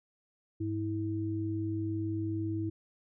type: tone pair together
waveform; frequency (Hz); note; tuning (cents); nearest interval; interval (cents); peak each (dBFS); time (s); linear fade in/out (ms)
sine; 102.1 / 324.1; G#2 / E4; -29 / -29; octave + minor sixth; 2000; -34 / -33; 0.6-2.7; 10
effects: none